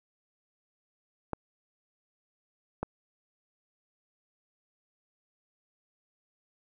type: clicks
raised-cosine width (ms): 1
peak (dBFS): -17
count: 2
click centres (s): 1.333 / 2.83
effects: none